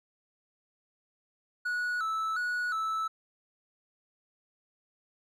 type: tone with vibrato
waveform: triangle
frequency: 1385 Hz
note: F6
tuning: 15 cents flat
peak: -27 dBFS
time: 1.65-3.08 s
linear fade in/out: 10 ms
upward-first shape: square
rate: 1.4 Hz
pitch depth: 95 cents each way
effects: none